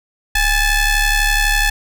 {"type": "ring-modulated tone", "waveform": "sawtooth", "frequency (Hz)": 856, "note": "A5", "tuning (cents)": -48, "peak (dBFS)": -6, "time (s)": [0.35, 1.7], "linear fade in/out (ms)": 5, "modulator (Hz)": 892, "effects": []}